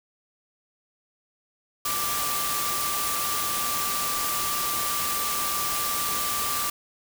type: tone in noise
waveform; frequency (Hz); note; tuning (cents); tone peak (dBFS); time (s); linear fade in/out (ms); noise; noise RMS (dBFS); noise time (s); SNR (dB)
sine; 1174.7; D6; 0; -30; 1.85-6.7; 5; white; -28; 1.85-6.7; -5
effects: none